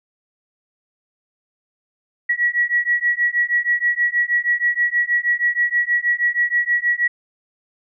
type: beating tone pair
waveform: sine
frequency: 1922 / 1928.3 Hz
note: B6 / B6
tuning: -48 / -42 cents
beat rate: 6.3 Hz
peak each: -19 / -19 dBFS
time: 2.29-7.08 s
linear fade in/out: 10 ms
effects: none